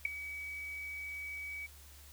sine tone with ADSR envelope, 2274 Hz, C#7, 44 cents sharp, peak -24 dBFS, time 0.05-1.67 s, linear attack 4 ms, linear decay 7 ms, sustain -16 dB, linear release 17 ms, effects added 71 Hz sine -55 dBFS peak until 2.12 s + white hiss -58 dBFS RMS until 2.12 s

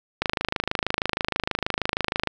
click train, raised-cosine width 0.3 ms, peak -6 dBFS, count 55, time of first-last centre 0.22-2.273 s, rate 26.3 Hz, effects none

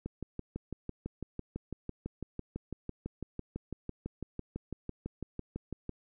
click train, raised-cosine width 3 ms, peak -24 dBFS, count 36, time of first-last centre 0.06-5.893 s, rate 6 Hz, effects none

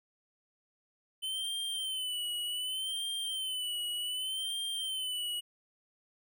square tone with vibrato, 3048 Hz, G7, 49 cents flat, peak -34 dBFS, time 1.22-5.41 s, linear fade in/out 20 ms, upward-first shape sine, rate 0.66 Hz, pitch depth 76 cents each way, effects none

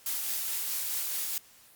blue noise with tremolo, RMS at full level -31 dBFS, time 0.06-1.38 s, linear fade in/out 2 ms, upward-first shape sine, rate 4.7 Hz, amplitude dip 25%, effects white hiss -57 dBFS RMS until 1.75 s + Opus 48 kbps

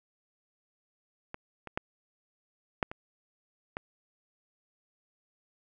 clicks, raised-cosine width 0.5 ms, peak -23 / -26 / -15 / -11 / -24 / -19 dBFS, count 6, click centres 1.344 / 1.673 / 1.775 / 2.828 / 2.915 / 3.769 s, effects none

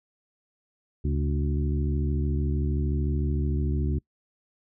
harmonic tone with a mistuned harmonic, 73.42 Hz, D2, in tune, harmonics 1 / 2 / 3 / 4 / 5, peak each -25 / -29 / -34 / -35 / -37 dBFS, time 1.04-3.99 s, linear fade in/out 10 ms, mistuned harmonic 2, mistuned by -90 cents, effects noise-tail reverb RT60 0.1 s tail -25 dB re dry

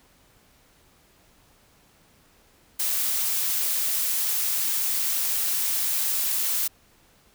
blue noise, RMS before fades -25 dBFS, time 2.79-6.68 s, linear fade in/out 10 ms, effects pink hiss -59 dBFS RMS until 7.34 s

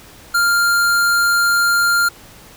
square tone, 1398 Hz, F6, 1 cent sharp, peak -13 dBFS, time 0.34-2.09 s, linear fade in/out 10 ms, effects pink hiss -42 dBFS RMS until 2.56 s

